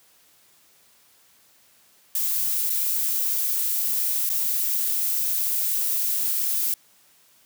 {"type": "noise with dropouts", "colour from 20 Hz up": "violet", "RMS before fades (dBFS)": -24, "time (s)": [2.15, 6.74], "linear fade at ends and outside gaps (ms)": 2, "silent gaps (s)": [[2.697, 2.701], [4.293, 4.299]], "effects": ["white hiss -58 dBFS RMS until 7.45 s", "high-pass 80 Hz 12 dB/octave"]}